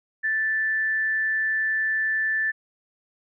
sine tone with amplitude modulation, 1760 Hz, A6, in tune, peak -20 dBFS, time 0.23-2.52 s, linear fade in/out 20 ms, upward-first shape sine, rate 191 Hz, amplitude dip 25%, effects none

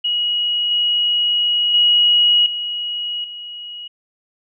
sine tone with level steps, 2903 Hz, F#7, 34 cents flat, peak -16 / -14 / -10 / -21 / -29 dBFS, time 0.04-3.88 s, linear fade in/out 10 ms, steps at 0.71 / 1.74 / 2.46 / 3.24 s, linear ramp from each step 2 ms, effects none

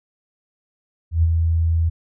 sine tone with ADSR envelope, 82.41 Hz, E2, in tune, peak -11 dBFS, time 1.11-1.9 s, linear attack 120 ms, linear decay 36 ms, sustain -4 dB, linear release 17 ms, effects none

